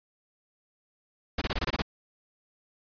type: noise bursts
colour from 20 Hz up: pink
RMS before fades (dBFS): -28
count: 8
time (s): 1.38-1.821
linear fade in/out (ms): 5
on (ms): 35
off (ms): 23
effects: resampled to 11025 Hz